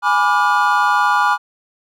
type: chord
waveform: triangle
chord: G# diminished seventh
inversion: none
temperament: equal with one note detuned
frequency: 830.6 / 987.8 / 1174.7 / 1427.9 Hz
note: G#5 / B5 / D6 / F6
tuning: 0 / 0 / 0 / +38 cents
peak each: -16 dBFS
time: 0.02-1.38 s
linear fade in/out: 50 ms
effects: none